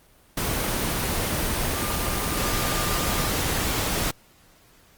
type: tone in noise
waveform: sine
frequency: 1200 Hz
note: D6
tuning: 37 cents sharp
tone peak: -33 dBFS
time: 1.76-3.27 s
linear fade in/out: 5 ms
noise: pink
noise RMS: -25 dBFS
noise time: 0.37-4.11 s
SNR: -11 dB
effects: pink hiss -56 dBFS RMS until 4.97 s + Opus 24 kbps